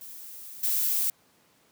violet noise with level steps, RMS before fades -43 / -26 dBFS, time 0.01-1.1 s, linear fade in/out 2 ms, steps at 0.63 s, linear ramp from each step 5 ms, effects pink hiss -63 dBFS RMS until 1.71 s + high-pass 150 Hz 12 dB/octave

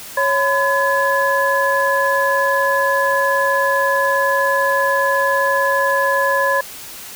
sine tone cluster, 552 / 1013 / 1699 Hz, C#5 / B5 / G#6, -7 / +44 / +39 cents, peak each -18 dBFS, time 0.17-6.61 s, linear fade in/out 5 ms, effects white hiss -34 dBFS RMS until 7.15 s

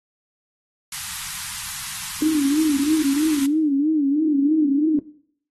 white band-stop noise, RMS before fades -30 dBFS, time 0.92-3.46 s, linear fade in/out 2 ms, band 190 to 870 Hz, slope 48 dB/octave
sine tone with vibrato, 295.1 Hz, D4, 8 cents sharp, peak -16 dBFS, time 2.22-4.99 s, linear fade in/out 2 ms, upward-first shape sine, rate 3.1 Hz, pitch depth 130 cents each way
effects noise-tail reverb RT60 0.6 s tail -18 dB re dry + AAC 32 kbps

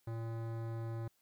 sine tone with hard clipping, 114.2 Hz, A#2, 35 cents flat, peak -40 dBFS, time 0.07-1.08 s, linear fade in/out 5 ms, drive 18 dB, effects white hiss -75 dBFS RMS until 1.21 s

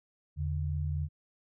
sine tone pair together, 81.7 / 145.57 Hz, E2 / D3, -15 / -15 cents, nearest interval minor seventh, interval 1000 cents, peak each -31 / -34 dBFS, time 0.36-1.09 s, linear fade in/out 50 ms, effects none

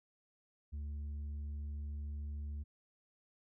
sine tone with tanh clipping, 73.3 Hz, D2, 3 cents flat, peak -40 dBFS, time 0.72-2.64 s, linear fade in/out 20 ms, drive 4 dB, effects none

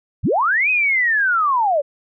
sine linear two-way sweep, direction up then down, 44.69 to 2549 to 539 Hz, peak -14 dBFS, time 0.23-1.82 s, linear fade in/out 20 ms, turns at 0.7 s, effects none

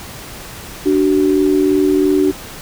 sine tone pair together, 293.9 / 376.8 Hz, D4 / F#4, +1 / +32 cents, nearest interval major third, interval 431 cents, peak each -13 dBFS, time 0.85-2.32 s, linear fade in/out 20 ms, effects pink hiss -32 dBFS RMS until 2.61 s

